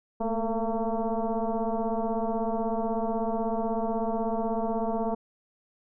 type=tone with frequency modulation; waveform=sine; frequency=233.1 Hz; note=A#3; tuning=in tune; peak=-25 dBFS; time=0.2-5.15 s; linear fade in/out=10 ms; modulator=225 Hz; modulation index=3; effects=none